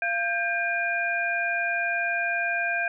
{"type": "tone cluster", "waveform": "sine", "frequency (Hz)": [689, 1589, 2421], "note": ["F5", "G6", "D#7"], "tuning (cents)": [-24, 23, -48], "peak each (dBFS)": [-30, -26, -29], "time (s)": [0.02, 2.88], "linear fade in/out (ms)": 2, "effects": []}